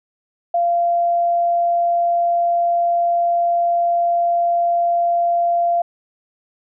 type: tone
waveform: sine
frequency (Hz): 690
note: F5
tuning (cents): -21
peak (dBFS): -14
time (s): 0.54-5.82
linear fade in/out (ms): 5
effects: none